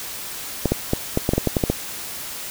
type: clicks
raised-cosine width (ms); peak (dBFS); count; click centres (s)
2; -4; 11; 0.657 / 0.72 / 0.934 / 1.174 / 1.291 / 1.335 / 1.38 / 1.473 / 1.568 / 1.638 / 1.7
effects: white hiss -32 dBFS RMS until 2.5 s